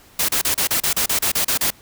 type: noise bursts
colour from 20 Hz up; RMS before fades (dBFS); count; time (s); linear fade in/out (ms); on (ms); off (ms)
white; -19; 12; 0.19-1.705; 5; 96; 33
effects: pink hiss -49 dBFS RMS until 1.81 s